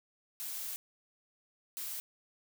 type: noise bursts at uneven times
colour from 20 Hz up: blue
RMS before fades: -40 dBFS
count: 2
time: 0.4-0.76 / 1.77-2 s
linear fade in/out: 0 ms
effects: none